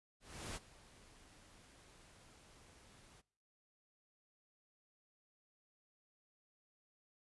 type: noise with ADSR envelope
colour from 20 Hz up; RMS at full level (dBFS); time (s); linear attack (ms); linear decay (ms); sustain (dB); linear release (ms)
pink; -44; 0.2-3.22; 360; 28; -19; 27
effects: noise-tail reverb RT60 0.6 s tail -23 dB re dry + resampled to 24000 Hz